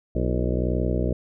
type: harmonic tone with a mistuned harmonic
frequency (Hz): 61.6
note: B1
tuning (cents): -4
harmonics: 1 / 2 / 3 / 4 / 5 / 6 / 7 / 8 / 9 / 10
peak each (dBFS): -25 / -28 / -30 / -31 / -32 / -33 / -33 / -34 / -35 / -35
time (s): 0.15-1.13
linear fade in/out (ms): 5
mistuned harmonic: 5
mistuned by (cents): +92
effects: none